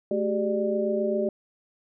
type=tone cluster; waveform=sine; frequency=217.2 / 383 / 410.6 / 596 Hz; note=A3 / G4 / G#4 / D5; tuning=-22 / -40 / -20 / +25 cents; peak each=-29 / -27 / -33 / -27 dBFS; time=0.11-1.29 s; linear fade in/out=2 ms; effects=none